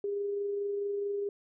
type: tone with amplitude modulation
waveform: sine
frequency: 404.4 Hz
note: G#4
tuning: 46 cents flat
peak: -29 dBFS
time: 0.04-1.29 s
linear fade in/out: 2 ms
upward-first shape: sine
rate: 24.6 Hz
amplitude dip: 25%
effects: none